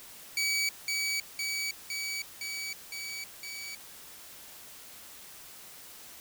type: tone with echo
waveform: 20% pulse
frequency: 2278 Hz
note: C#7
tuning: 47 cents sharp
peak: -22 dBFS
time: 0.37-0.69 s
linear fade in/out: 2 ms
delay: 510 ms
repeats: 6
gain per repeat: -2 dB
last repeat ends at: 3.75 s
effects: white hiss -49 dBFS RMS until 6.2 s